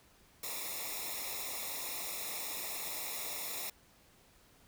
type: noise with comb filter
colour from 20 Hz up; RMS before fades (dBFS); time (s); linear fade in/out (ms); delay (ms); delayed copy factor
white; -40; 0.43-3.7; 5; 0.65; -1
effects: pink hiss -64 dBFS RMS until 4.67 s